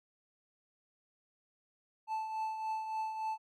triangle tone with tremolo, 877 Hz, A5, 6 cents flat, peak -30 dBFS, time 2.07-3.38 s, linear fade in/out 50 ms, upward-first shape triangle, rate 3.5 Hz, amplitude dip 55%, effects MP3 64 kbps

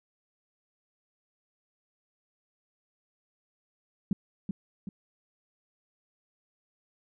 sine tone with echo, 193.6 Hz, G3, 21 cents flat, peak -22 dBFS, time 4.11-4.13 s, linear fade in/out 2 ms, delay 380 ms, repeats 2, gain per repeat -6 dB, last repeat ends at 4.89 s, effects none

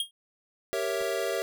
square tone with exponential decay, 3244 Hz, G#7, 41 cents flat, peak -24 dBFS, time 0-0.11 s, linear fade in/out 2 ms, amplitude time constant 23 ms
square chord, G diminished seventh, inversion none, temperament equal, 392 / 466.2 / 554.4 / 659.3 Hz, G4 / Bb4 / Db5 / Fb5, 0 / 0 / 0 / 0 cents, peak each -34 dBFS, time 0.73-1.42 s, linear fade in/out 0 ms
clicks, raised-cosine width 1 ms, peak -33 dBFS, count 2, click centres 1.009 / 1.019 s
effects none

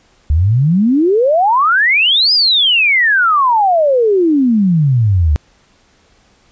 sine exponential two-way sweep, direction up then down, 70.4 to 5090 to 70.4 Hz, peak -8 dBFS, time 0.3-5.36 s, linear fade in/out 0 ms, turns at 2.33 s, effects pink hiss -52 dBFS RMS until 6.51 s + resampled to 16000 Hz

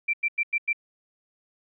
sine tone bursts, 2349 Hz, D7, in tune, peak -21 dBFS, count 5, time 0.08-0.731 s, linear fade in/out 10 ms, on 55 ms, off 94 ms, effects none

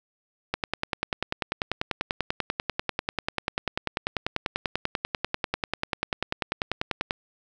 click train, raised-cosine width 0.3 ms, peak -9 dBFS, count 68, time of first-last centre 0.54-7.109 s, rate 10.2 Hz, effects none

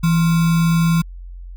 sine tone with sample-and-hold, 166.2 Hz, E3, 15 cents sharp, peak -12 dBFS, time 0.03-1.02 s, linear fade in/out 10 ms, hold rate 1225 Hz, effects added 44 Hz sine -31 dBFS peak until 1.56 s

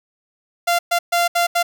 sawtooth tone bursts at uneven times, 692 Hz, F5, 16 cents flat, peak -11 dBFS, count 5, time 0.67-0.79 / 0.91-0.99 / 1.12-1.28 / 1.35-1.47 / 1.55-1.63 s, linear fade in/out 10 ms, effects none

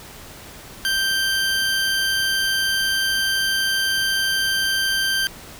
20% pulse tone, 1568 Hz, G6, in tune, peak -14 dBFS, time 0.85-5.27 s, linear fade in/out 0 ms, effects pink hiss -40 dBFS RMS until 5.59 s

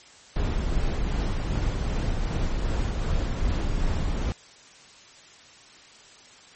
brown noise with tremolo, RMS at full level -24 dBFS, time 0.36-4.32 s, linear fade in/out 0 ms, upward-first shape sine, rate 2.6 Hz, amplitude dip 25%, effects white hiss -50 dBFS RMS until 6.55 s + MP3 32 kbps

